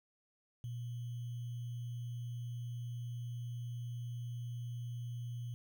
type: tone with sample-and-hold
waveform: sine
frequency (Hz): 120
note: B2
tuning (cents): -49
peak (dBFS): -39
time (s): 0.64-5.54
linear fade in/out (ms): 0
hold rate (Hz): 3150
effects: none